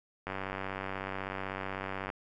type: click train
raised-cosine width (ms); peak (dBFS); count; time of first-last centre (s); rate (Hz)
0.5; -21; 177; 0.27-2.101; 96.1
effects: none